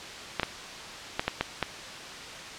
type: clicks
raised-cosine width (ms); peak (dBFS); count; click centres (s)
0.3; -9; 6; 0.397 / 0.432 / 1.195 / 1.28 / 1.41 / 1.627
effects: white hiss -40 dBFS RMS until 2.58 s + low-pass 5000 Hz 12 dB/octave